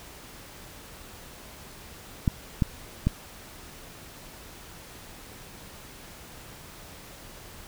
clicks, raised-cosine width 5 ms, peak -9 dBFS, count 3, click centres 2.278 / 2.622 / 3.07 s, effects pink hiss -46 dBFS RMS until 7.67 s

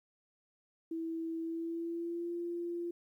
sine tone with pitch glide, 327.7 to 344.4 Hz, E4 to F4, -10 to -24 cents, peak -35 dBFS, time 0.91-2.91 s, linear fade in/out 5 ms, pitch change +86 cents, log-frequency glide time 1.41-2.32 s, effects 12-bit

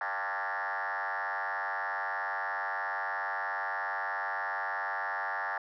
sine tone with frequency modulation, 1277 Hz, D#6, 45 cents sharp, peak -30 dBFS, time 0.01-5.58 s, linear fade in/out 2 ms, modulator 96.9 Hz, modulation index 5.9, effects tanh soft clip ceiling -27 dBFS

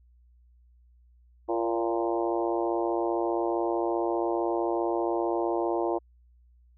harmonic tone with a mistuned harmonic, 115.3 Hz, A#2, 19 cents flat, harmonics 3 / 4 / 5 / 6 / 7 / 8 / 9, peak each -28 / -33 / -33 / -33 / -36 / -36 / -41 dBFS, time 1.48-5.99 s, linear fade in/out 20 ms, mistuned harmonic 4, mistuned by +30 cents, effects added 60 Hz sine -56 dBFS peak until 6.77 s

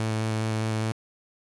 sawtooth tone with vibrato, 110 Hz, A2, in tune, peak -21 dBFS, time 0-0.92 s, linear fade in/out 0 ms, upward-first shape square, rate 4.9 Hz, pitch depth 9 cents each way, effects resampled to 24000 Hz + 8-bit

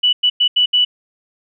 sine tone bursts at uneven times, 2960 Hz, F#7, in tune, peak -10 dBFS, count 5, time 0.03-0.13 / 0.23-0.3 / 0.4-0.48 / 0.56-0.66 / 0.73-0.85 s, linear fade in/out 10 ms, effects none

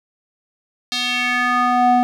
square tone with band-pass filter sweep, 246.9 Hz, B3, in tune, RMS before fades -17 dBFS, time 0.92-2.03 s, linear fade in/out 0 ms, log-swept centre 4100 to 580 Hz, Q 2.6, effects none

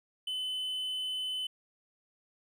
triangle tone, 3027 Hz, F#7, 39 cents sharp, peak -31 dBFS, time 0.27-1.47 s, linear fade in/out 5 ms, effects none

